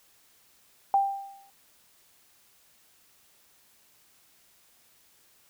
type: tone with exponential decay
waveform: sine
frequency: 790 Hz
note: G5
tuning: 13 cents sharp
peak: -17 dBFS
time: 0.94-1.5 s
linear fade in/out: 1 ms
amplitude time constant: 120 ms
effects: white hiss -62 dBFS RMS until 5.49 s